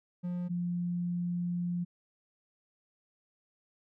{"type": "tone pair in turn", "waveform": ["triangle", "sine"], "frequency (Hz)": [177.1, 175.17], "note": ["F3", "F3"], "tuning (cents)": [24, 6], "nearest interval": "unison", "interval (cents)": 18, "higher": "first", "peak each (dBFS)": [-30, -30], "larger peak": "neither", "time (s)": [[0.23, 0.49], [0.49, 1.85]], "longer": "second", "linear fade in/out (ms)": 20, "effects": []}